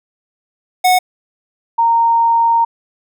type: tone pair in turn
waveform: square / sine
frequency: 734 / 924.8 Hz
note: F#5 / A#5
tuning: -14 / -14 cents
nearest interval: major third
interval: 400 cents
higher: second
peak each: -9 dBFS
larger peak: neither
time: 0.84-0.99 / 1.78-2.65 s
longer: second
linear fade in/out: 10 ms
effects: none